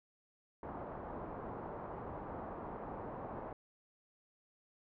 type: low-pass noise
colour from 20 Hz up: white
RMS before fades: -45 dBFS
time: 0.63-3.53 s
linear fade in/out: 2 ms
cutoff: 1000 Hz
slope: 24 dB/octave
effects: none